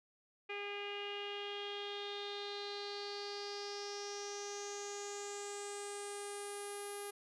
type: tone with low-pass filter sweep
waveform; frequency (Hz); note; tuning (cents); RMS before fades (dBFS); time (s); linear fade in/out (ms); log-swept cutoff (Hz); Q
sawtooth; 406.5; G#4; -37; -44; 0.49-7.11; 10; 2500 to 11000; 6.2
effects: none